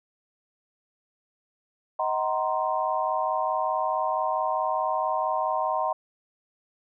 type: chord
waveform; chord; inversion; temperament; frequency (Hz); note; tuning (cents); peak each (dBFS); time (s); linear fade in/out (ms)
sine; C half-diminished seventh; first; just; 627.9 / 753.5 / 941.9 / 1046.5; Eb5 / Gb5 / Bb5 / C6; +16 / +31 / +18 / 0; -29; 1.99-5.93; 5
effects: none